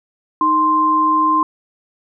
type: tone pair together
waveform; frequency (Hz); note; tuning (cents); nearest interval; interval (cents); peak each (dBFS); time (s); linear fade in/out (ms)
sine; 311.1 / 1046.5; D#4 / C6; 0 / 0; octave + major sixth; 2100; -20 / -12; 0.41-1.43; 2
effects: none